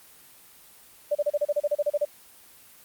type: tone bursts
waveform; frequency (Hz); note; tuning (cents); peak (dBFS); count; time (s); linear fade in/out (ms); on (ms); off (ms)
sine; 587.3; D5; 0; -20; 13; 1.11-2.052; 10; 42; 33
effects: white hiss -52 dBFS RMS until 2.84 s + Opus 24 kbps